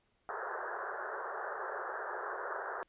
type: band-pass noise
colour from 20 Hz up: white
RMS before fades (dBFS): -40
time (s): 0.29-2.83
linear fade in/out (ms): 0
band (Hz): 370 to 1700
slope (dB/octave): 96
effects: pink hiss -75 dBFS RMS until 2.88 s + resampled to 8000 Hz